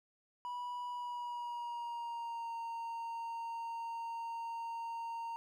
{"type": "tone with pitch glide", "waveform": "triangle", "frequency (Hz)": [978, 923.1], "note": ["B5", "A#5"], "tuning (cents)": [-17, -17], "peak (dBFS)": -37, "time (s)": [0.45, 5.36], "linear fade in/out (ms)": 0, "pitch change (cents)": -100, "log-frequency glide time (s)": [0.89, 2.54], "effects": []}